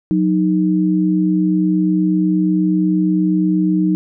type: tone pair together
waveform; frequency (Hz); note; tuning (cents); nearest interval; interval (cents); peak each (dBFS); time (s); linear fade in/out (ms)
sine; 182.75 / 311.1; F#3 / D#4; -21 / 0; major sixth; 921; -15; 0.11-3.95; 0
effects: none